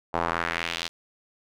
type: tone with band-pass filter sweep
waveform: square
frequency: 42.11 Hz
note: E1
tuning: 38 cents sharp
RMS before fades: -29 dBFS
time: 0.13-0.89 s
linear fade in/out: 20 ms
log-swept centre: 820 to 4200 Hz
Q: 1.7
effects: none